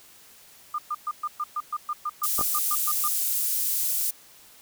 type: tone bursts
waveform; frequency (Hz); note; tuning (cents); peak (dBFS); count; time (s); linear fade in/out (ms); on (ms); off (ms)
sine; 1208; D6; +48; -25; 15; 0.74-3.08; 5; 44; 120
type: high-pass noise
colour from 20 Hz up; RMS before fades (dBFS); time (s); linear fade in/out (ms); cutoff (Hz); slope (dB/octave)
pink; -26; 2.23-4.11; 10; 11000; 12
type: clicks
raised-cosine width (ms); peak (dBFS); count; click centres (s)
1; -17; 2; 2.392 / 2.411
effects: white hiss -52 dBFS RMS until 4.61 s